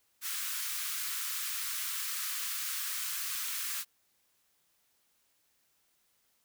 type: high-pass noise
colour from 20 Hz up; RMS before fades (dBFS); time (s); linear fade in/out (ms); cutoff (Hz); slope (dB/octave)
white; -36; 0.21-3.85; 50; 1100; 48
effects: white hiss -73 dBFS RMS until 6.44 s